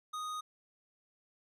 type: tone with hard clipping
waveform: triangle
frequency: 1243 Hz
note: D#6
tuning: 2 cents flat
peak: -39 dBFS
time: 0.13-0.41 s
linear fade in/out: 10 ms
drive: 18 dB
effects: none